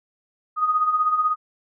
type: tone with tremolo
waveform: sine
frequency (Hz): 1244.5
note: D#6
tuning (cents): 0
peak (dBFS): -15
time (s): 0.56-1.36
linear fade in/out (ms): 50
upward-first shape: sine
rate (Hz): 16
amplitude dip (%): 60
effects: none